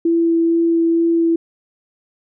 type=tone with vibrato; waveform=sine; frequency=333.4 Hz; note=E4; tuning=20 cents sharp; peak=-12 dBFS; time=0.05-1.36 s; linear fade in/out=5 ms; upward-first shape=sine; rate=2.2 Hz; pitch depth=8 cents each way; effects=none